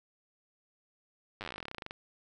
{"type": "slowing click train", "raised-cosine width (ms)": 0.3, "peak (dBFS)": -24, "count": 23, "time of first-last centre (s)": [1.41, 1.909], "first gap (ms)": 9, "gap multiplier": 1.08, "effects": []}